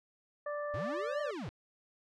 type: harmonic tone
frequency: 587.3 Hz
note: D5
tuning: in tune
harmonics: 1 / 2 / 3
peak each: -36 / -42 / -46 dBFS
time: 0.46-1.31 s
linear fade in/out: 5 ms
type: linear two-way sweep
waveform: square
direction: up then down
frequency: 85.1 to 631 to 88.5 Hz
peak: -39 dBFS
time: 0.74-1.49 s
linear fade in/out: 0 ms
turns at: 1.21 s
effects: low-pass 5000 Hz 12 dB/octave